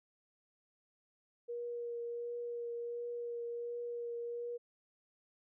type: tone with vibrato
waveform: sine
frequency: 474.8 Hz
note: A#4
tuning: 32 cents sharp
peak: -38 dBFS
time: 1.48-4.58 s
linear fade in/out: 20 ms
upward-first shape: triangle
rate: 1.4 Hz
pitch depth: 15 cents each way
effects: none